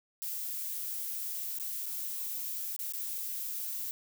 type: noise with dropouts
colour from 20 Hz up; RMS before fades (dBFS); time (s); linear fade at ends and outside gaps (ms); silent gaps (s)
violet; -37; 0.22-3.91; 0; 1.586-1.598 / 1.858-1.863 / 2.764-2.791 / 2.923-2.936
effects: none